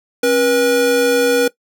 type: tone pair together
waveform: square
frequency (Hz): 271.7 / 483.5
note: C#4 / B4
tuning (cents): -35 / -37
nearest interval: minor seventh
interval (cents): 998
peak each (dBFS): -20 / -13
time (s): 0.23-1.48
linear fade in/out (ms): 5
effects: noise-tail reverb RT60 0.1 s tail -19 dB re dry